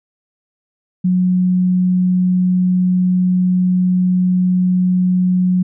sine tone, 182.3 Hz, F#3, 25 cents flat, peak -11 dBFS, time 1.04-5.63 s, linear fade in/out 10 ms, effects none

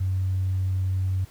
sine tone, 93.9 Hz, F#2, 26 cents sharp, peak -21 dBFS, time 0-1.25 s, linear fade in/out 10 ms, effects tanh soft clip ceiling -17 dBFS + pink hiss -53 dBFS RMS until 1.3 s

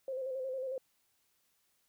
sine tone with vibrato, 523.3 Hz, C5, in tune, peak -35 dBFS, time 0.08-0.78 s, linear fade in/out 2 ms, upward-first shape square, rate 11 Hz, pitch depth 40 cents each way, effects white hiss -75 dBFS RMS until 1.88 s

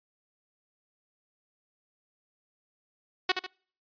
5% pulse tone with echo, 370.3 Hz, F#4, 1 cent sharp, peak -10 dBFS, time 3.29-3.32 s, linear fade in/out 5 ms, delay 73 ms, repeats 2, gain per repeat -7 dB, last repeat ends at 3.466 s, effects noise-tail reverb RT60 0.5 s tail -26 dB re dry + resampled to 11025 Hz

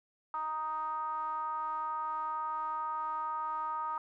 triangle ring-modulated tone, 155.56 Hz, D#3, in tune, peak -28 dBFS, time 0.34-3.98 s, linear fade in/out 2 ms, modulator 1090 Hz, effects none

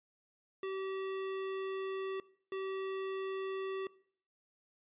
square tone bursts at uneven times, 384.2 Hz, G4, 35 cents flat, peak -37 dBFS, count 2, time 0.63-2.2 / 2.52-3.87 s, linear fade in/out 2 ms, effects noise-tail reverb RT60 0.6 s tail -21 dB re dry + resampled to 8000 Hz

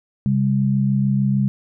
sine tone pair together, 133.8 / 200.5 Hz, C3 / G3, +39 / +39 cents, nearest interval perfect fifth, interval 700 cents, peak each -18 dBFS, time 0.26-1.48 s, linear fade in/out 0 ms, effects none

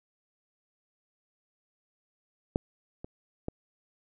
clicks, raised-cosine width 2 ms, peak -12 / -26 / -19 dBFS, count 3, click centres 2.559 / 3.045 / 3.484 s, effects none

